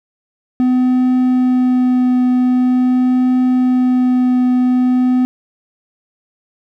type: tone with vibrato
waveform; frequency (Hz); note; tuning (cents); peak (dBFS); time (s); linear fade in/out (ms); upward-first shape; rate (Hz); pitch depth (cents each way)
triangle; 252.2; B3; +36; -8; 0.6-5.25; 0; triangle; 0.45; 11
effects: none